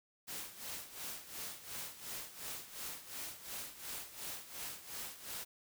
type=noise with tremolo; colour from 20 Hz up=white; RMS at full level=-43 dBFS; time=0.27-5.45 s; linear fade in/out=20 ms; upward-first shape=sine; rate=2.8 Hz; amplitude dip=75%; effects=none